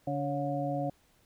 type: harmonic tone with a mistuned harmonic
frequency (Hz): 143.2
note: D3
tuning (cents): -43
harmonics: 1 / 2 / 4 / 5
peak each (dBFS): -35 / -35 / -35 / -35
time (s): 0.07-0.9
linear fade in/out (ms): 5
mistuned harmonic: 4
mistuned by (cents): -55
effects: pink hiss -67 dBFS RMS until 1.25 s